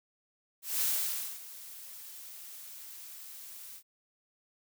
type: noise with ADSR envelope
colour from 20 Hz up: blue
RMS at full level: -29 dBFS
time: 0.62-3.83 s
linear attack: 200 ms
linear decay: 570 ms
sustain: -18 dB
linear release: 77 ms
effects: none